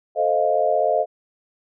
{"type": "chord", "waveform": "sine", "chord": "F dominant seventh", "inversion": "first", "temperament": "equal", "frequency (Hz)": [440, 523.3, 622.3, 698.5], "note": ["A4", "C5", "Eb5", "F5"], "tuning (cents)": [0, 0, 0, 0], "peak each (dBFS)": [-25, -24, -20, -21], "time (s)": [0.15, 1.06], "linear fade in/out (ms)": 50, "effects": []}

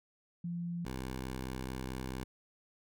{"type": "tone pair in turn", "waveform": ["sine", "10% pulse"], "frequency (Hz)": [172.3, 64.54], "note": ["F3", "C2"], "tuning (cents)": [-23, -23], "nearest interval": "octave + perfect fourth", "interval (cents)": 1700, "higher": "first", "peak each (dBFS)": [-35, -30], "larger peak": "second", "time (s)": [[0.44, 0.85], [0.85, 2.24]], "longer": "second", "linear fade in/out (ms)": 5, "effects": []}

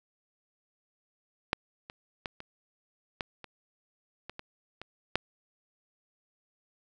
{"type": "clicks", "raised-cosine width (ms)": 0.3, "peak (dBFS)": [-9, -26, -18, -26, -16, -27, -24, -24, -25, -9], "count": 10, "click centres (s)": [1.531, 1.899, 2.258, 2.404, 3.208, 3.443, 4.296, 4.394, 4.816, 5.156], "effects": []}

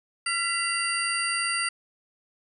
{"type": "tone cluster", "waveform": "sine", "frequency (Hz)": [1372, 1986, 2763, 4692, 8960], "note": ["F6", "B6", "F7", "D8", "C#9"], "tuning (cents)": [-31, 9, -19, -2, 18], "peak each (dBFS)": -31, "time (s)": [0.26, 1.69], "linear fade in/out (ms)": 5, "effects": []}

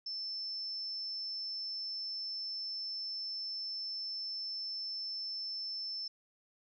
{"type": "tone", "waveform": "sine", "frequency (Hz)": 5300, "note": "E8", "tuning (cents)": 9, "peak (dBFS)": -37, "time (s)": [0.06, 6.08], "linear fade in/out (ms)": 5, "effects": []}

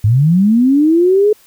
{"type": "linear sweep", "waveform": "sine", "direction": "up", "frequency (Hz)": [98, 430], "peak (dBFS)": -7, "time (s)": [0.04, 1.33], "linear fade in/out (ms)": 5, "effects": ["white hiss -48 dBFS RMS until 1.46 s"]}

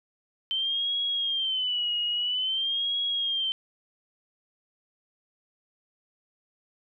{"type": "tone with vibrato", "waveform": "sine", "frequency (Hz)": 3092, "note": "G7", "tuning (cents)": -24, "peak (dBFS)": -25, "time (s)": [0.51, 3.52], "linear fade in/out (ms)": 0, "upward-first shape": "sine", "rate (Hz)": 0.5, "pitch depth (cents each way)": 120, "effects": []}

